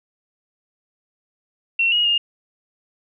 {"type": "tone with pitch steps", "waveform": "sine", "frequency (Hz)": [2721, 2885, 2831], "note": ["F7", "F#7", "F7"], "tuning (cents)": [-46, -44, 23], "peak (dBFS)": -15, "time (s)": [1.79, 2.18], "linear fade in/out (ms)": 5, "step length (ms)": 130, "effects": []}